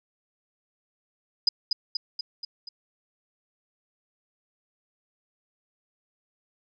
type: tone with echo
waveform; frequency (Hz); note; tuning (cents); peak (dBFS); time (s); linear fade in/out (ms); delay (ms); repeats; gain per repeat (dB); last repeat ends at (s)
sine; 4978; D#8; 0; -16; 1.47-1.49; 5; 240; 5; -4; 2.69
effects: none